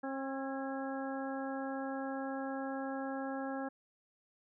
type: harmonic tone with a mistuned harmonic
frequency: 269.1 Hz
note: C4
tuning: 49 cents sharp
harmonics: 1 / 2 / 3 / 4 / 5 / 6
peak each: -39 / -42 / -43 / -51 / -49 / -48 dBFS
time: 0.03-3.69 s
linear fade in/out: 10 ms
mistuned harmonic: 6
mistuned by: +35 cents
effects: none